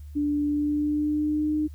sine tone with pitch glide, 292.7 to 304.4 Hz, D4 to D#4, -6 to -38 cents, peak -22 dBFS, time 0.15-1.68 s, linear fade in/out 20 ms, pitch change +68 cents, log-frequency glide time 0.45-1.57 s, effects added 74 Hz sine -38 dBFS peak until 1.74 s + white hiss -64 dBFS RMS until 1.74 s

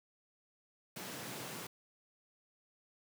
pink high-pass noise, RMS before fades -45 dBFS, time 0.96-1.67 s, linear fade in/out 5 ms, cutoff 110 Hz, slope 48 dB/octave, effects none

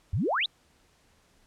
sine exponential sweep, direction up, 76 to 4143 Hz, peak -24 dBFS, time 0.13-0.46 s, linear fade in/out 5 ms, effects pink hiss -64 dBFS RMS until 1.46 s + low-pass 10000 Hz 12 dB/octave

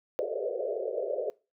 pink band-pass noise, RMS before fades -32 dBFS, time 0.19-1.3 s, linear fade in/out 0 ms, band 390 to 640 Hz, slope 96 dB/octave, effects noise-tail reverb RT60 0.3 s tail -23 dB re dry

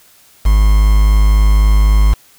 triangle tone with quantisation, 51.91 Hz, G#1, in tune, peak -4 dBFS, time 0.45-2.14 s, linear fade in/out 10 ms, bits 4, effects white hiss -47 dBFS RMS until 2.38 s

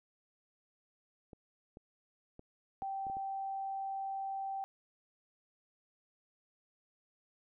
clicks, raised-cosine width 2 ms, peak -37 dBFS, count 7, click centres 1.332 / 1.771 / 2.394 / 2.824 / 3.068 / 3.099 / 3.169 s
sine tone, 779 Hz, G5, 11 cents flat, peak -36 dBFS, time 2.82-4.64 s, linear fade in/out 0 ms
effects none

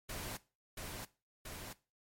pink noise with echo, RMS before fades -43 dBFS, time 0.09-0.37 s, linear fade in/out 5 ms, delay 680 ms, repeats 2, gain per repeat -2 dB, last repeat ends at 1.73 s, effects noise-tail reverb RT60 0.3 s tail -18 dB re dry + MP3 64 kbps

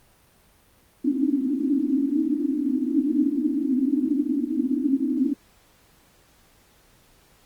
pink band-pass noise, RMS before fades -23 dBFS, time 1.04-5.34 s, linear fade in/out 10 ms, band 250 to 310 Hz, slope 96 dB/octave, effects pink hiss -58 dBFS RMS until 7.45 s + Opus 32 kbps

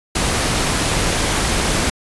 pink noise, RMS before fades -18 dBFS, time 0.15-1.9 s, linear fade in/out 5 ms, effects resampled to 24000 Hz

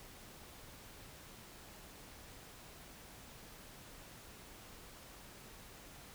silence, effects pink hiss -55 dBFS RMS until 6.14 s

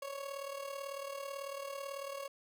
30% pulse tone with amplitude modulation, 554.4 Hz, C#5, in tune, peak -35 dBFS, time 0.02-2.28 s, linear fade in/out 5 ms, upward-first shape sine, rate 38.1 Hz, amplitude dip 65%, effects none

